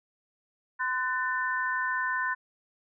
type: tone cluster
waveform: sine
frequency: 1023 / 1497 / 1784 Hz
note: C6 / F#6 / A6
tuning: -39 / +20 / +23 cents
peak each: -31 dBFS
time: 0.79-2.35 s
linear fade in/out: 20 ms
effects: none